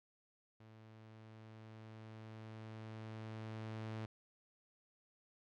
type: tone with level ramp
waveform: sawtooth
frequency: 110 Hz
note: A2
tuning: in tune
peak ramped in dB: -54 to -38 dBFS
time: 0.6-4.06 s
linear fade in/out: 5 ms
effects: low-pass 4000 Hz 12 dB/octave